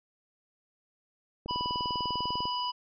click train, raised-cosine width 2 ms, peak -25 dBFS, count 21, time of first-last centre 1.46-2.455 s, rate 20.1 Hz
harmonic tone, 987.8 Hz, B5, in tune, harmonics 1 / 3 / 5, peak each -31 / -36 / -38 dBFS, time 1.48-2.72 s, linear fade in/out 20 ms
effects none

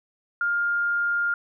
sine tone, 1407 Hz, F6, 12 cents sharp, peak -21 dBFS, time 0.41-1.34 s, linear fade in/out 2 ms, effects none

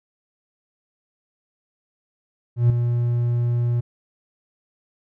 triangle tone with ADSR envelope, 119.8 Hz, A#2, 48 cents sharp, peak -8 dBFS, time 2.56-3.81 s, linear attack 140 ms, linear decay 3 ms, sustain -8 dB, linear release 14 ms, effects tanh soft clip ceiling -4 dBFS

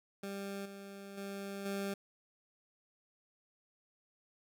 20% pulse tone with level steps, 198 Hz, G3, 18 cents sharp, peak -35 / -42 / -36 / -31 dBFS, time 0.23-1.94 s, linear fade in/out 5 ms, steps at 0.65 / 1.17 / 1.65 s, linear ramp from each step 10 ms, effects none

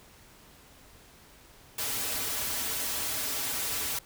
white noise with comb filter, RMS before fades -32 dBFS, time 1.78-3.99 s, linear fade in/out 5 ms, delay 5.6 ms, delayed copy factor -0.8, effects pink hiss -55 dBFS RMS until 4.05 s

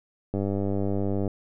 click train, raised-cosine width 2 ms, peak -15 dBFS, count 94, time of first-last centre 0.34-1.278 s, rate 99.2 Hz, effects none

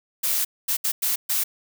blue noise bursts at uneven times, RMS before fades -23 dBFS, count 5, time 0.23-0.45 / 0.68-0.77 / 0.84-0.92 / 1.02-1.16 / 1.29-1.44 s, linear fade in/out 10 ms, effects none

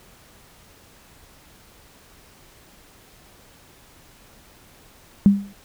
sine tone with exponential decay, 200 Hz, G3, 35 cents sharp, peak -6 dBFS, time 5.26-5.53 s, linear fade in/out 0 ms, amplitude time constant 58 ms, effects pink hiss -51 dBFS RMS until 5.64 s

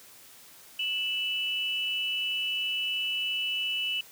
sine tone pair together, 2637 / 2960 Hz, E7 / F#7, 0 / 0 cents, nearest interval major second, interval 200 cents, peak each -32 / -29 dBFS, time 0.79-4.01 s, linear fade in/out 5 ms, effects white hiss -52 dBFS RMS until 4.11 s + high-pass 80 Hz 12 dB/octave

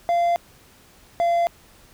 triangle tone pair in turn, 690 / 686 Hz, F5 / F5, -21 / -31 cents, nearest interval unison, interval 10 cents, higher first, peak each -15 dBFS, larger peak neither, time 0.09-0.36 / 1.2-1.47 s, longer neither, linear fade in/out 0 ms, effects pink hiss -52 dBFS RMS until 1.93 s

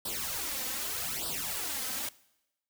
white noise with flanger, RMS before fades -35 dBFS, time 0.05-2.09 s, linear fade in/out 5 ms, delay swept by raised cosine 0.22 to 3.92 ms, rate 0.82 Hz, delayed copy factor +0.85, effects noise-tail reverb RT60 0.9 s tail -21 dB re dry

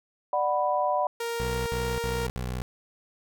sine chord, B minor, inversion first, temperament just, 592.7 / 740.8 / 987.8 Hz, D5 / F#5 / B5, +16 / +2 / 0 cents, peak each -27 dBFS, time 0.33-1.07 s, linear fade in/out 2 ms
sawtooth tone, 466.2 Hz, A#4, in tune, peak -25 dBFS, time 1.2-2.27 s, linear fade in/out 5 ms
20% pulse tone bursts, 62.4 Hz, B1, 19 cents sharp, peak -25 dBFS, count 4, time 1.4-2.62 s, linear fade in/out 0 ms, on 260 ms, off 60 ms
effects none

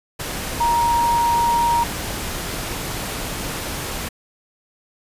sine tone in noise, 940 Hz, A#5, 14 cents sharp, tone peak -15 dBFS, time 0.6-1.84 s, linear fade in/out 10 ms, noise pink, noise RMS -27 dBFS, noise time 0.19-4.09 s, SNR +9 dB, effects resampled to 32000 Hz

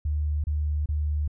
sine tone bursts, 74.8 Hz, D2, 32 cents sharp, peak -23 dBFS, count 3, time 0.05-1.278 s, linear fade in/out 5 ms, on 390 ms, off 29 ms, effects none

